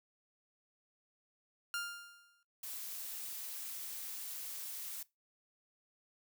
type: tone with exponential decay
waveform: sawtooth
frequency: 1400 Hz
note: F6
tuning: 4 cents sharp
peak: -31 dBFS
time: 1.74-2.43 s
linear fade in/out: 1 ms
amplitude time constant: 150 ms
type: noise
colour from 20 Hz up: blue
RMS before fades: -44 dBFS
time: 2.63-5.03 s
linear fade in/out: 5 ms
effects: noise-tail reverb RT60 0.2 s tail -20 dB re dry